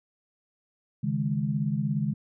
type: chord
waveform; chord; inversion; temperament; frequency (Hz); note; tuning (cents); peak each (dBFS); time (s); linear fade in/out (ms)
sine; C# suspended second; none; equal; 138.59 / 155.56 / 207.7; C#3 / D#3 / G#3; 0 / 0 / 0; -29; 1.03-2.14; 10
effects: none